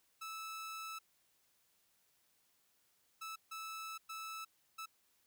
sawtooth tone bursts at uneven times, 1310 Hz, E6, 11 cents flat, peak -40 dBFS, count 5, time 0.21-0.99 / 3.21-3.36 / 3.51-3.98 / 4.09-4.45 / 4.78-4.86 s, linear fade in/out 10 ms, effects white hiss -75 dBFS RMS until 5.26 s

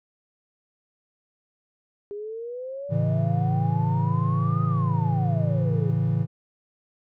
sine exponential two-way sweep, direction up then down, 403.5 to 1261 to 403.5 Hz, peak -31 dBFS, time 2.11-5.9 s, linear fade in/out 0 ms, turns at 4.65 s
triangle chord, A major, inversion none, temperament equal, 110 / 138.59 / 164.81 Hz, A2 / C#3 / E3, 0 / 0 / 0 cents, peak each -23 dBFS, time 2.89-6.27 s, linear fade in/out 50 ms
effects none

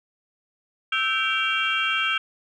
sine tone cluster, 1311 / 1557 / 2319 / 2760 / 3216 Hz, E6 / G6 / D7 / F7 / G7, -10 / -12 / -22 / -21 / +44 cents, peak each -27 dBFS, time 0.92-2.18 s, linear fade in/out 5 ms, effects tanh soft clip ceiling -11 dBFS

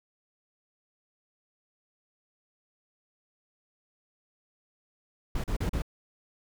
brown noise bursts, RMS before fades -29 dBFS, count 4, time 5.35-5.821 s, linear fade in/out 5 ms, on 90 ms, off 37 ms, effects none

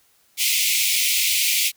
pink high-pass noise, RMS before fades -20 dBFS, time 0.37-1.72 s, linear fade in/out 50 ms, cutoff 2100 Hz, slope 96 dB/octave, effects white hiss -60 dBFS RMS until 1.76 s

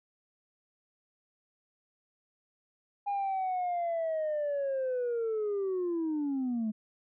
sine linear sweep, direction down, 815 to 210.7 Hz, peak -27 dBFS, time 3.06-6.72 s, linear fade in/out 20 ms, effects tanh soft clip ceiling -27 dBFS

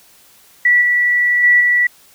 sine tone with level steps, 1952 Hz, B6, 21 cents flat, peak -8 / -11 / -7 / -10 dBFS, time 0.65-1.87 s, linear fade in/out 5 ms, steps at 0.81 / 1.43 / 1.6 s, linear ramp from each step 10 ms, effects white hiss -48 dBFS RMS until 2.14 s

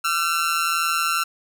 sawtooth tone with amplitude modulation, 1353 Hz, E6, 45 cents sharp, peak -13 dBFS, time 0.04-1.24 s, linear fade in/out 10 ms, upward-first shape sine, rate 162 Hz, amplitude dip 70%, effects none

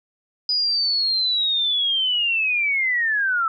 sine linear sweep, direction down, 4972 to 1300 Hz, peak -18 dBFS, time 0.49-3.48 s, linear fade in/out 2 ms, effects none

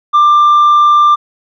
sine tone with tanh clipping, 1187 Hz, D6, 18 cents sharp, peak -5 dBFS, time 0.13-1.16 s, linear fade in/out 20 ms, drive 2 dB, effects none

